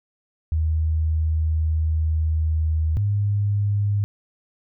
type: tone pair in turn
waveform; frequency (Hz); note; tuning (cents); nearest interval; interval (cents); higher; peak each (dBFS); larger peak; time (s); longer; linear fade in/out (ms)
sine; 79 / 102.18; D#2 / G#2; +27 / -28; major third; 445; second; -18; neither; 0.52-2.97 / 2.97-4.04; first; 0
effects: none